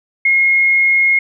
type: tone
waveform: sine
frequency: 2153 Hz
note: C7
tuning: 49 cents sharp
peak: -9 dBFS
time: 0.25-1.19 s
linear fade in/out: 5 ms
effects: none